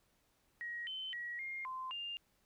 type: tone with pitch steps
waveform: sine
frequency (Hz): 1895 / 3066 / 1913 / 2125 / 1037 / 2804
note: A#6 / G7 / A#6 / C7 / C6 / F7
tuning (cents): +28 / -39 / +44 / +26 / -16 / +6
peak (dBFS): -40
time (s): 0.61-2.17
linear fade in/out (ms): 0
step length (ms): 260
effects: pink hiss -75 dBFS RMS until 2.45 s